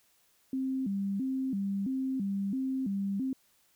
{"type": "tone with vibrato", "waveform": "sine", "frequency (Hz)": 228.2, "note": "A#3", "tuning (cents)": -37, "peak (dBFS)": -29, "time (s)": [0.53, 3.33], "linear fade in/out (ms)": 2, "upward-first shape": "square", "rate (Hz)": 1.5, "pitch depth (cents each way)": 250, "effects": ["white hiss -68 dBFS RMS until 3.75 s"]}